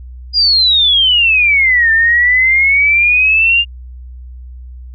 sine exponential two-way sweep, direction down then up, 4923 to 1784 to 2827 Hz, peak -7 dBFS, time 0.33-3.65 s, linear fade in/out 50 ms, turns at 1.91 s, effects added 62 Hz sine -28 dBFS peak until 4.94 s

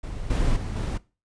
brown noise with level steps, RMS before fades -33 / -22 / -30 / -26 dBFS, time 0.03-0.98 s, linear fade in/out 10 ms, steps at 0.3 / 0.56 / 0.76 s, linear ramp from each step 5 ms, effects noise-tail reverb RT60 0.3 s tail -20 dB re dry + resampled to 22050 Hz

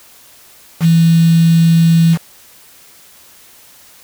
sine tone with quantisation, 165.5 Hz, E3, 7 cents sharp, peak -6 dBFS, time 0.8-2.18 s, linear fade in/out 50 ms, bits 4, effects white hiss -43 dBFS RMS until 4.03 s

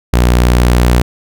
sawtooth tone, 60.5 Hz, B1, 35 cents flat, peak -3 dBFS, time 0.13-1.02 s, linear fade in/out 5 ms, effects none

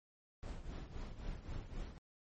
brown noise with tremolo, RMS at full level -42 dBFS, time 0.43-1.98 s, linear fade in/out 0 ms, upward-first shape triangle, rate 3.8 Hz, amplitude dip 75%, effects MP3 32 kbps

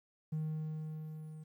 triangle tone with level ramp, 155.8 Hz, D#3, 3 cents sharp, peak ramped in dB -30 to -44 dBFS, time 0.32-1.44 s, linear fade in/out 10 ms, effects tanh soft clip ceiling -29 dBFS + 12-bit

